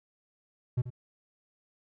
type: tone with echo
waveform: triangle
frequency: 123.47 Hz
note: B2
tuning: in tune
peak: -22 dBFS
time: 0.77-0.82 s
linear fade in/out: 10 ms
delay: 84 ms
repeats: 1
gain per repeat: -12 dB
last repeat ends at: 0.904 s
effects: none